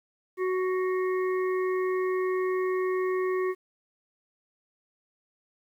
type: harmonic tone with a mistuned harmonic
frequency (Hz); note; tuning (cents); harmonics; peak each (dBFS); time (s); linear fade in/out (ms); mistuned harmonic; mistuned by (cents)
371.1; F#4; +5; 1 / 3 / 5 / 6; -25 / -35 / -39 / -43; 0.37-3.55; 50; 6; -45
effects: 10-bit